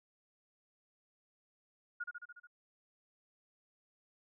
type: tone with echo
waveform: sine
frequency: 1435 Hz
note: F6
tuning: 47 cents sharp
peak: -36 dBFS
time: 2-2.04 s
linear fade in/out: 10 ms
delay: 72 ms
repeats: 6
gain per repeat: -3 dB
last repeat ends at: 2.472 s
effects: none